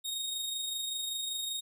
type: tone with amplitude modulation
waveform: sawtooth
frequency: 3729 Hz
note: A#7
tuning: in tune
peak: -29 dBFS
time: 0.04-1.61 s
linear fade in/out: 20 ms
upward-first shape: sine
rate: 25.2 Hz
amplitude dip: 35%
effects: none